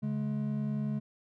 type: tone pair together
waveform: triangle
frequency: 141.25 / 211.8 Hz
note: C#3 / G#3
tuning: +33 / +34 cents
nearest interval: perfect fifth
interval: 701 cents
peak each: -32 / -30 dBFS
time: 0.02-1 s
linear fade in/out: 20 ms
effects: none